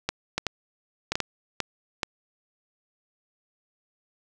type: clicks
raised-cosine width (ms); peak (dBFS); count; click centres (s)
0.2; -8; 8; 0.09 / 0.38 / 0.467 / 1.12 / 1.155 / 1.203 / 1.603 / 2.032
effects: none